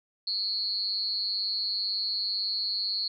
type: tone with amplitude modulation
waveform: sine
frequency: 4320 Hz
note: C#8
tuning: 45 cents flat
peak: -23 dBFS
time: 0.27-3.08 s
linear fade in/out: 5 ms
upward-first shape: sine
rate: 202 Hz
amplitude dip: 95%
effects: none